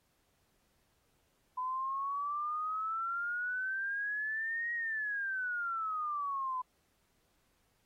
sine exponential two-way sweep, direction up then down, 1005 to 1897 to 1005 Hz, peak -33 dBFS, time 1.57-6.62 s, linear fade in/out 10 ms, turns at 4.73 s, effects pink hiss -75 dBFS RMS until 7.85 s + AAC 48 kbps

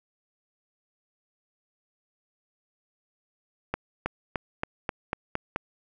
accelerating click train, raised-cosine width 0.5 ms, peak -12 dBFS, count 8, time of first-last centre 3.74-5.561 s, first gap 320 ms, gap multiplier 0.93, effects none

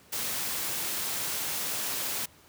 white noise, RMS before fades -32 dBFS, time 0.12-2.26 s, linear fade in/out 10 ms, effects pink hiss -57 dBFS RMS until 2.48 s + high-pass 80 Hz 12 dB/octave

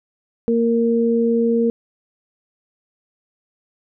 sine tone pair together, 231.6 / 464 Hz, A#3 / A#4, -11 / -8 cents, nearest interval octave, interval 1203 cents, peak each -17 dBFS, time 0.48-1.7 s, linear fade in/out 0 ms, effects none

